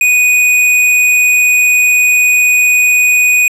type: tone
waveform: square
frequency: 2481 Hz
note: D#7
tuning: 6 cents flat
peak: -7 dBFS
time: 0.01-3.48 s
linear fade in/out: 2 ms
effects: low-pass 12000 Hz 12 dB/octave